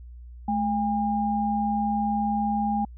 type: tone pair together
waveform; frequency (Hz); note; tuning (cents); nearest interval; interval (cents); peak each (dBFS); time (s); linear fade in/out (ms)
sine; 214.9 / 808.5; A3 / G#5; -41 / -47; octave + major seventh; 2294; -25; 0.48-2.85; 5
effects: added 60 Hz sine -40 dBFS peak until 2.97 s